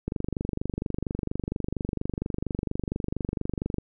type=click train; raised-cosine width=3 ms; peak=-15 dBFS; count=91; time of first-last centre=0.08-3.784 s; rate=24.3 Hz; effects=none